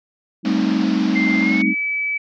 sine chord, A half-diminished seventh, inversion third, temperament equal, 196 / 220 / 261.6 / 311.1 Hz, G3 / A3 / C4 / Eb4, 0 / 0 / 0 / 0 cents, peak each -21 dBFS, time 0.43-1.75 s, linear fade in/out 50 ms
pink band-pass noise, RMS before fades -32 dBFS, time 0.45-1.62 s, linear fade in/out 0 ms, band 480 to 5400 Hz, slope 48 dB/octave
sine tone with pitch glide, 2093 to 2296 Hz, C7 to D7, 0 to -40 cents, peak -19 dBFS, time 1.15-2.18 s, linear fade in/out 10 ms, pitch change +160 cents, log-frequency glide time 1.4-1.71 s
effects none

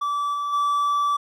triangle tone with level steps, 1157 Hz, D6, 26 cents flat, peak -20 / -22 / -17 dBFS, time 0.01-1.17 s, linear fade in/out 10 ms, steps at 0.33 / 0.52 s, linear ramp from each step 20 ms, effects none

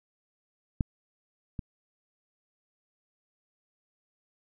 clicks, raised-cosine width 5 ms, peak -13 / -22 dBFS, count 2, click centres 0.808 / 1.592 s, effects none

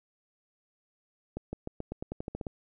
accelerating click train, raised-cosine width 2 ms, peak -22 dBFS, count 12, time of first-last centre 1.37-2.468 s, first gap 160 ms, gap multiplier 0.9, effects none

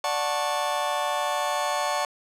40% pulse chord, D major seventh, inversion none, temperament just, 587.3 / 734.2 / 881 / 1101.2 Hz, D5 / F#5 / A5 / C#6, 0 / -14 / +2 / -12 cents, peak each -29 dBFS, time 0.04-2.05 s, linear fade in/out 2 ms, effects low-pass 11000 Hz 12 dB/octave

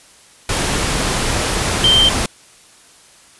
sine tone in noise, 3136 Hz, G7, in tune, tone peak -9 dBFS, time 1.84-2.09 s, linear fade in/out 2 ms, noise pink, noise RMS -18 dBFS, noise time 0.49-2.26 s, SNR +6 dB, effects white hiss -46 dBFS RMS until 3.39 s + resampled to 24000 Hz

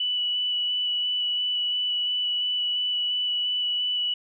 sine tone with vibrato, 2960 Hz, F#7, in tune, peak -23 dBFS, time 0-4.14 s, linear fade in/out 5 ms, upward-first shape square, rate 2.9 Hz, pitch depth 8 cents each way, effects none

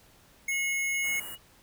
square tone, 2175 Hz, C#7, 33 cents flat, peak -28 dBFS, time 0.48-1.2 s, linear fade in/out 5 ms
sine tone with tremolo, 2900 Hz, F#7, 35 cents flat, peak -38 dBFS, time 0.51-1.38 s, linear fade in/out 20 ms, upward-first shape square, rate 2.3 Hz, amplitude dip 50%
white band-stop noise, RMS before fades -41 dBFS, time 1.03-1.36 s, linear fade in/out 20 ms, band 2100 to 7800 Hz, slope 48 dB/octave
effects pink hiss -59 dBFS RMS until 1.62 s

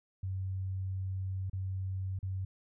sine tone with dropouts, 94.8 Hz, F#2, 43 cents sharp, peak -33 dBFS, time 0.23-2.45 s, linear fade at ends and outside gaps 5 ms, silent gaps 1.498-1.531 / 2.19-2.228 s, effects none

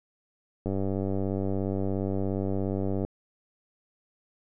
click train, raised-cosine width 2 ms, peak -17 dBFS, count 233, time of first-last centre 0.66-3.049 s, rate 97.1 Hz, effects none

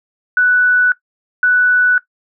sine tone pair in turn, 1484 / 1484 Hz, F#6 / F#6, +5 / +5 cents, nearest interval unison, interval 0 cents, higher neither, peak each -8 dBFS, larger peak neither, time 0.37-0.92 / 1.43-1.98 s, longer neither, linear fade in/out 2 ms, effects noise-tail reverb RT60 0.1 s tail -18 dB re dry

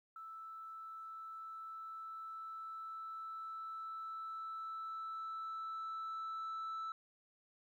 sine tone with level ramp, 1318 Hz, E6, 1 cent flat, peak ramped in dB -47 to -37 dBFS, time 0.16-6.92 s, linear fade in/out 2 ms, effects tanh soft clip ceiling -39 dBFS + 13-bit

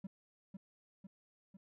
triangle tone with echo, 192.5 Hz, G3, 31 cents flat, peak -39 dBFS, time 0.04-0.07 s, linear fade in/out 5 ms, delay 500 ms, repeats 3, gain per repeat -4 dB, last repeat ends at 1.57 s, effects none

